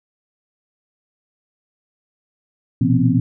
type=tone cluster; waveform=sine; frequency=117.3 / 125.2 / 169.2 / 246.5 / 266.5 Hz; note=A#2 / B2 / E3 / B3 / C4; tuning=+11 / +24 / +45 / -3 / +32 cents; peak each=-19 dBFS; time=2.81-3.2 s; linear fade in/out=5 ms; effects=none